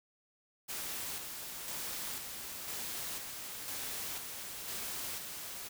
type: noise with tremolo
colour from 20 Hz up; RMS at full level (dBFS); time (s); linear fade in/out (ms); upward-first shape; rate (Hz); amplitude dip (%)
white; -40; 0.68-5.69; 20; square; 1; 35
effects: none